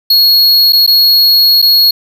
square tone with dropouts, 4322 Hz, C#8, 45 cents flat, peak -5 dBFS, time 0.1-1.91 s, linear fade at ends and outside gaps 5 ms, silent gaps 0.724-0.73 / 0.865-0.875 / 1.618-1.624 s, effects none

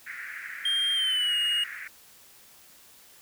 pink band-pass noise, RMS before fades -39 dBFS, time 0.06-1.88 s, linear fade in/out 10 ms, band 1600 to 2100 Hz, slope 48 dB/octave
triangle tone with pitch glide, 3199 to 2866 Hz, G7 to F7, +34 to +44 cents, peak -22 dBFS, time 0.65-1.64 s, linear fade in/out 5 ms, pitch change -190 cents, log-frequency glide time 0.93-1.35 s
effects white hiss -54 dBFS RMS until 3.21 s

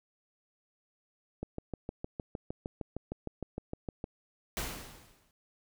click train, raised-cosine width 2 ms, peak -23 dBFS, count 18, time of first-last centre 1.43-4.041 s, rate 6.51 Hz
pink noise with exponential decay, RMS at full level -33 dBFS, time 4.57-5.31 s, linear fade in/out 1 ms, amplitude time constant 160 ms
effects none

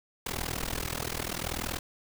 pink noise with amplitude modulation, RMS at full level -30 dBFS, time 0.26-1.79 s, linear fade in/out 5 ms, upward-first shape sine, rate 40.7 Hz, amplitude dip 95%, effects none

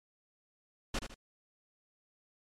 pink noise with echo, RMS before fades -33 dBFS, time 0.94-0.99 s, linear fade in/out 5 ms, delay 77 ms, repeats 2, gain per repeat -8 dB, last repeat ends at 1.144 s, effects low-pass 7000 Hz 12 dB/octave + MP3 64 kbps

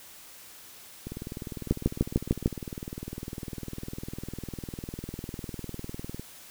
two click trains, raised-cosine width 3 ms, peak -23 / -9 dBFS, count 103 / 6, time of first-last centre 1.07-6.196 / 1.71-2.46 s, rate 19.9 / 6.67 Hz, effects white hiss -49 dBFS RMS until 6.5 s

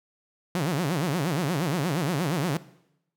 sawtooth tone with vibrato, 158.9 Hz, D#3, 37 cents sharp, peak -20 dBFS, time 0.55-2.57 s, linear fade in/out 0 ms, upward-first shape sine, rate 8.5 Hz, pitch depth 280 cents each way, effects noise-tail reverb RT60 0.8 s tail -18 dB re dry

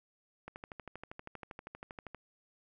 click train, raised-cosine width 0.5 ms, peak -29 dBFS, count 22, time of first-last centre 0.48-2.147 s, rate 12.6 Hz, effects none

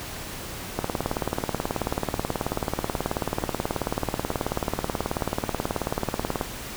two click trains, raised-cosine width 1 ms, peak -10 / -19 dBFS, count 105 / 4, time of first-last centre 0.79-6.412 / 2.53-5.209 s, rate 18.5 / 1.12 Hz, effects pink hiss -36 dBFS RMS until 6.76 s

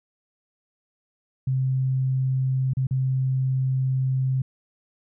sine tone with dropouts, 131.2 Hz, C3, 5 cents sharp, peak -20 dBFS, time 1.47-4.42 s, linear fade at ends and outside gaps 5 ms, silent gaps 2.735-2.769 / 2.87-2.909 s, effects none

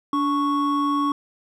triangle tone pair together, 289.4 / 1108.8 Hz, D4 / C#6, -25 / 0 cents, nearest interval octave + major seventh, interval 2325 cents, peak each -20 dBFS, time 0.13-1.12 s, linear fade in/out 2 ms, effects none

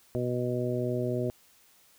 harmonic tone, 123.47 Hz, B2, in tune, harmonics 1 / 2 / 3 / 4 / 5, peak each -32 / -34 / -32 / -36 / -35 dBFS, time 0.15-1.3 s, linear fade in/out 0 ms, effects white hiss -61 dBFS RMS until 1.98 s

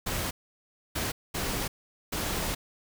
pink noise bursts at uneven times, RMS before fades -31 dBFS, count 4, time 0.06-0.31 / 0.95-1.12 / 1.34-1.68 / 2.12-2.55 s, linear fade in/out 10 ms, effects none

